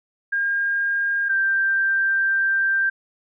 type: tone pair in turn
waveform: sine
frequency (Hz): 1613 / 1576.2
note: G6 / G6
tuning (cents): +49 / +9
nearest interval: unison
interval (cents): 40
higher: first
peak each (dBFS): -19 / -17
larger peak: second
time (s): 0.32-1.29 / 1.29-2.9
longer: second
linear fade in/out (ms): 10
effects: none